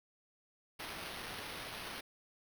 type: noise with sample-and-hold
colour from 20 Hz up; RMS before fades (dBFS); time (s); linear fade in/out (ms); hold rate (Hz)
violet; -45; 0.79-2.01; 10; 7350
effects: none